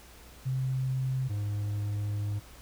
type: tone pair in turn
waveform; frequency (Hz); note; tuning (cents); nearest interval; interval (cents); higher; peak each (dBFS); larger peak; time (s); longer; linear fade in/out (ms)
sine / triangle; 130.81 / 103.32; C3 / G#2; 0 / -8; major third; 408; first; -27; neither; 0.45-1.29 / 1.29-2.4; second; 20
effects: added 60 Hz sine -53 dBFS peak until 2.61 s + pink hiss -53 dBFS RMS until 2.61 s